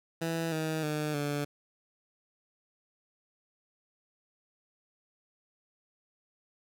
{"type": "tone with pitch steps", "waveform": "15% pulse", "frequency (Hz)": [164.8, 158, 151.47, 145.22], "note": ["E3", "D#3", "D#3", "D3"], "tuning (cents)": [0, 27, -46, -19], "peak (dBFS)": -24, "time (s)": [0.21, 1.45], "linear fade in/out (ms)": 10, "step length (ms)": 310, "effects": []}